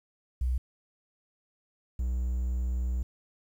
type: tone pair in turn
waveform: sine / triangle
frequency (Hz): 62.6 / 61.81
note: B1 / B1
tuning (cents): +24 / +2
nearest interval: unison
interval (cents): 22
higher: first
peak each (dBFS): -25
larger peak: neither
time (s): 0.41-0.58 / 1.99-3.03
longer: second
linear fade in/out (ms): 5
effects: 10-bit